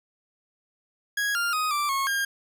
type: tone with pitch steps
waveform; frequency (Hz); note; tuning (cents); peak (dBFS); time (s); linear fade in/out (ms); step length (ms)
40% pulse; 1655 / 1399 / 1251 / 1173 / 1092 / 1613; G#6 / F6 / D#6 / D6 / C#6 / G6; -6 / +3 / +9 / -2 / -26 / +49; -23; 1.17-2.25; 5; 180
effects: none